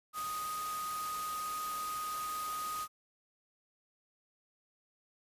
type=tone in noise; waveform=sine; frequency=1245 Hz; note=D#6; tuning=1 cent sharp; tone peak=-36 dBFS; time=0.13-2.88 s; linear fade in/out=50 ms; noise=white; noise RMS=-44 dBFS; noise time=0.13-2.88 s; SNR=+5 dB; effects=resampled to 32000 Hz